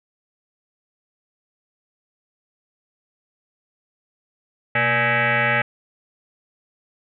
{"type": "tone with frequency modulation", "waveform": "sine", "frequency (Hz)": 125.5, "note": "B2", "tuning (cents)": 28, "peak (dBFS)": -16, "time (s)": [4.75, 5.62], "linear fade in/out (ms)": 5, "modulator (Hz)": 356, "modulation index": 6.5, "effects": []}